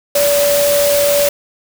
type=tone in noise; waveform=sine; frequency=575 Hz; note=D5; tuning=37 cents flat; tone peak=-11 dBFS; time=0.15-1.29 s; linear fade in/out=5 ms; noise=white; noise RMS=-18 dBFS; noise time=0.15-1.29 s; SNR=+4 dB; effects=none